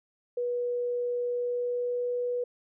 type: tone with pitch glide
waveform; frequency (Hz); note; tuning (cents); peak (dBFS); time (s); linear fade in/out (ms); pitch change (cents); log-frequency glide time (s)
sine; 486.4 to 489.2; B4 to B4; -26 to -16; -27; 0.37-2.44; 5; +10; 1.27-2.11
effects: none